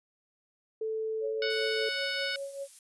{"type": "tone", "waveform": "sine", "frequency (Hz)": 440, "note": "A4", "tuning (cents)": 0, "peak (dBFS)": -30, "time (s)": [0.81, 1.89], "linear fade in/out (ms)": 5}
{"type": "tone with tremolo", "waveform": "sine", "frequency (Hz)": 554.4, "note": "C#5", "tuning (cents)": 0, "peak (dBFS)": -33, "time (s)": [1.2, 2.68], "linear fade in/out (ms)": 50, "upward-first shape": "triangle", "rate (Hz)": 5.1, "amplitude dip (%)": 75}
{"type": "harmonic tone", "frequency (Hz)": 740, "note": "F#5", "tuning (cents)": 0, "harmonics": [2, 3, 4, 5, 6, 7], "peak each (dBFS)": [-35, -37, -38, -39, -40, -40], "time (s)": [1.42, 2.36], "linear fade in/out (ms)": 2}
{"type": "noise", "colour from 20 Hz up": "violet", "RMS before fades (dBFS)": -46, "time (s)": [1.5, 2.79], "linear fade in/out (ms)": 2}
{"effects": ["resampled to 24000 Hz"]}